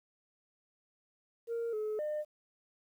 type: tone with pitch steps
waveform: sine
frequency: 464.6 / 428.4 / 604 Hz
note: A#4 / A4 / D5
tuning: -6 / -46 / +48 cents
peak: -31 dBFS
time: 1.47-2.25 s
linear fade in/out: 50 ms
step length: 260 ms
effects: tanh soft clip ceiling -31 dBFS + 11-bit